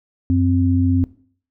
sine tone pair together, 92.5 / 261.6 Hz, F#2 / C4, 0 / 0 cents, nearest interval octave + tritone, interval 1800 cents, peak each -16 / -16 dBFS, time 0.3-1.04 s, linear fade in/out 0 ms, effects noise-tail reverb RT60 0.5 s tail -19 dB re dry

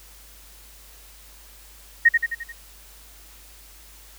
sine tone with echo, 1863 Hz, A#6, 2 cents flat, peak -9 dBFS, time 2.05-2.09 s, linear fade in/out 10 ms, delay 87 ms, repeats 5, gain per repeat -5 dB, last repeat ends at 2.525 s, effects added 50 Hz sine -49 dBFS peak until 4.18 s + white hiss -49 dBFS RMS until 4.18 s

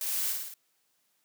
blue noise with echo, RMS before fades -33 dBFS, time 0.01-0.32 s, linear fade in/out 2 ms, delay 55 ms, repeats 4, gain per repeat -3 dB, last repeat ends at 0.54 s, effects white hiss -73 dBFS RMS until 1.24 s + high-pass 150 Hz 12 dB/octave

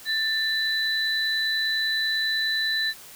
sine tone pair together, 1775 / 3985 Hz, A6 / B7, +15 / +15 cents, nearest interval octave + major second, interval 1400 cents, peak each -25 dBFS, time 0.05-2.94 s, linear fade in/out 50 ms, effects white hiss -45 dBFS RMS until 3.15 s

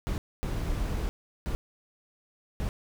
brown noise bursts at uneven times, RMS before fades -30 dBFS, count 4, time 0.07-0.18 / 0.43-1.09 / 1.46-1.55 / 2.6-2.69 s, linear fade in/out 0 ms, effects none

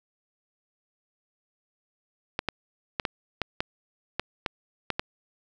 clicks, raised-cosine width 0.3 ms, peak -10 dBFS, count 10, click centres 2.391 / 2.487 / 2.998 / 3.052 / 3.417 / 3.605 / 4.196 / 4.462 / 4.903 / 4.995 s, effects none

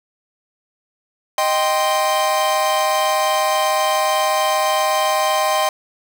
45% pulse chord, C minor, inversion first, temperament equal, 622.3 / 784 / 1046.5 Hz, Eb5 / G5 / C6, 0 / 0 / 0 cents, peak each -20 dBFS, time 1.38-5.69 s, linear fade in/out 2 ms, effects none

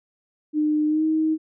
sine tone with pitch glide, 303.3 to 314.9 Hz, D#4 to D#4, -44 to +21 cents, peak -18 dBFS, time 0.53-1.38 s, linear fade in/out 50 ms, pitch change +65 cents, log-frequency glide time 0.87-1.04 s, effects none

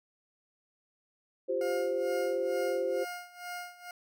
sine chord, F suspended second, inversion none, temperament equal, 349.2 / 392 / 523.3 Hz, F4 / G4 / C5, 0 / 0 / 0 cents, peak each -36 / -34 / -30 dBFS, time 1.48-3.05 s, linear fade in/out 20 ms
20% pulse tone with tremolo, 711 Hz, F5, 31 cents sharp, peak -32 dBFS, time 1.61-3.91 s, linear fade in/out 2 ms, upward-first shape sine, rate 2.2 Hz, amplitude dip 85%
effects none

